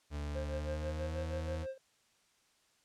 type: tone with pitch glide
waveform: 40% pulse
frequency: 73.42 to 80.53 Hz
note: D2 to E2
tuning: 0 to -40 cents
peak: -36 dBFS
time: 0.1-1.67 s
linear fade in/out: 50 ms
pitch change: +160 cents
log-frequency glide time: 0.51-1.17 s
type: tone with tremolo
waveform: triangle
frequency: 530 Hz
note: C5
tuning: 22 cents sharp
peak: -35 dBFS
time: 0.35-1.78 s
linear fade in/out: 5 ms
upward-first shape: sine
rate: 6.2 Hz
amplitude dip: 85%
effects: white hiss -71 dBFS RMS until 2.84 s + low-pass 8000 Hz 12 dB/octave